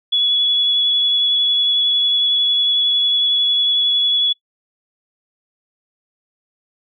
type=tone with vibrato; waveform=sine; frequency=3392 Hz; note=G#7; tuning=36 cents sharp; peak=-13 dBFS; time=0.12-4.33 s; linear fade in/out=10 ms; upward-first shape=triangle; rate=11 Hz; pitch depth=12 cents each way; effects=noise-tail reverb RT60 0.1 s tail -23 dB re dry